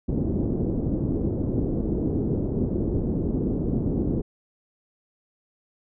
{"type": "low-pass noise", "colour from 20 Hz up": "white", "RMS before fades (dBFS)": -25, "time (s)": [0.08, 4.22], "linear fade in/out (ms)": 10, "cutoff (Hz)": 360, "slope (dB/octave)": 24, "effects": []}